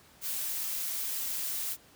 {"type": "noise", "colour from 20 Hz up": "blue", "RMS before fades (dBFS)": -34, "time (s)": [0.21, 1.77], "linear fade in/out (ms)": 50, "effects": ["pink hiss -58 dBFS RMS until 1.95 s", "high-pass 80 Hz 12 dB/octave"]}